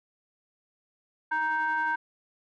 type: ring-modulated tone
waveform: triangle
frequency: 311.1 Hz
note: D#4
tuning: in tune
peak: -20 dBFS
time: 1.31-1.96 s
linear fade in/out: 10 ms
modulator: 1250 Hz
effects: none